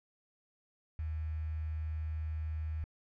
sine tone with quantisation, 78.4 Hz, D#2, 14 cents sharp, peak -34 dBFS, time 0.99-2.84 s, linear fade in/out 0 ms, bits 9, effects low-pass 2000 Hz 12 dB/octave

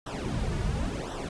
brown noise with flanger, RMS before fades -31 dBFS, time 0.06-1.29 s, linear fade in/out 5 ms, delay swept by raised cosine 0.43 to 3.83 ms, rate 0.94 Hz, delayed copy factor -0.85, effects resampled to 22050 Hz

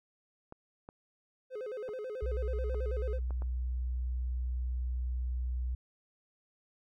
clicks, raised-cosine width 1 ms, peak -32 dBFS, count 6, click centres 0.524 / 0.889 / 1.89 / 2.745 / 3.307 / 3.421 s
triangle tone with vibrato, 466.2 Hz, A#4, in tune, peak -35 dBFS, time 1.5-3.2 s, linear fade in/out 50 ms, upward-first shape square, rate 9.2 Hz, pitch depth 170 cents each way
sine tone, 62 Hz, B1, 7 cents sharp, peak -31 dBFS, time 2.22-5.75 s, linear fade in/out 5 ms
effects none

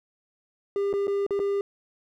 triangle tone with dropouts, 400 Hz, G4, 35 cents sharp, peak -21 dBFS, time 0.76-1.61 s, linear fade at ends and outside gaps 1 ms, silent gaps 0.929-0.937 / 1.071-1.079 / 1.265-1.307 / 1.393-1.399 s, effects none

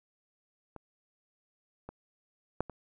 clicks, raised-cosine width 1 ms, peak -30 / -28 / -15 / -28 dBFS, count 4, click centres 0.763 / 1.89 / 2.606 / 2.697 s, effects none

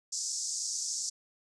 pink band-pass noise, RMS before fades -35 dBFS, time 0.12-1.1 s, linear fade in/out 10 ms, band 5200 to 7900 Hz, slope 48 dB/octave, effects none

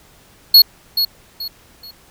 square tone with echo, 4337 Hz, C#8, 39 cents flat, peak -4 dBFS, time 0.54-0.62 s, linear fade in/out 5 ms, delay 430 ms, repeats 3, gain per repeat -10 dB, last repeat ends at 1.91 s, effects pink hiss -49 dBFS RMS until 2.1 s

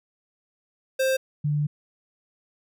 square / sine tone pair in turn, 527 / 147.88 Hz, C5 / D3, +12 / +12 cents, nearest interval octave + minor seventh, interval 2200 cents, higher first, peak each -21 / -21 dBFS, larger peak neither, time 0.99-1.17 / 1.44-1.67 s, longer second, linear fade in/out 10 ms, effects none

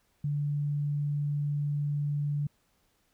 sine tone, 145.6 Hz, D3, 15 cents flat, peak -27 dBFS, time 0.24-2.47 s, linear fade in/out 5 ms, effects pink hiss -71 dBFS RMS until 3.13 s

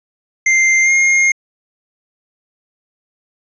square tone with pitch glide, 2093 to 2133 Hz, C7 to C7, 0 to +33 cents, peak -10 dBFS, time 0.46-1.32 s, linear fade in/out 5 ms, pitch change +33 cents, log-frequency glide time 0.82-0.91 s, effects resampled to 16000 Hz

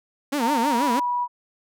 sawtooth tone with vibrato, 260 Hz, C4, 11 cents flat, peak -18 dBFS, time 0.32-1 s, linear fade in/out 10 ms, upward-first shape sine, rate 6.2 Hz, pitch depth 230 cents each way
sine tone with pitch glide, 915 to 975 Hz, A#5 to B5, -32 to -23 cents, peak -21 dBFS, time 0.39-1.28 s, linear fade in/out 50 ms, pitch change +109 cents, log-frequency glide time 0.66-0.84 s
effects none

